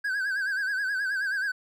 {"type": "tone with vibrato", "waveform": "triangle", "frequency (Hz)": 1584, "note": "G6", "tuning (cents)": 18, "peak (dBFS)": -24, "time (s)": [0.04, 1.52], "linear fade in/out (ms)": 10, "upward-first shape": "sine", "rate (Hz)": 9.4, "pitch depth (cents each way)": 93, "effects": []}